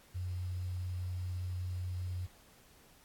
sine tone with quantisation, 90.5 Hz, F#2, 38 cents flat, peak -35 dBFS, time 0.14-2.27 s, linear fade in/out 20 ms, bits 10, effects pink hiss -62 dBFS RMS until 3.04 s + AAC 64 kbps

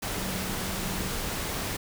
sine tone in noise, 187.7 Hz, F#3, 25 cents sharp, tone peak -37 dBFS, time 0.16-1.12 s, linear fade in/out 10 ms, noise pink, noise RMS -32 dBFS, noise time 0.02-1.77 s, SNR -8 dB, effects none

